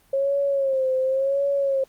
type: tone with vibrato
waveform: sine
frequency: 540 Hz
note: C#5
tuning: 45 cents flat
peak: -19 dBFS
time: 0.13-1.84 s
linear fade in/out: 5 ms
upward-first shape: sine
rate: 0.92 Hz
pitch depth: 68 cents each way
effects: pink hiss -59 dBFS RMS until 1.88 s + Opus 32 kbps